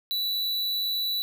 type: tone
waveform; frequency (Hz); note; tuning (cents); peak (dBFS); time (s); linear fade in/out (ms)
square; 3951; B7; 0; -26; 0.11-1.22; 0
effects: none